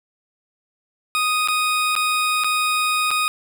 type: tone with dropouts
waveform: 20% pulse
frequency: 1244.5 Hz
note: D#6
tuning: in tune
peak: -13 dBFS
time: 1.15-3.28 s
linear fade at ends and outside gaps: 0 ms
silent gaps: 1.475-1.485 / 1.953-1.963 / 2.437-2.444 / 3.106-3.113 s
effects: none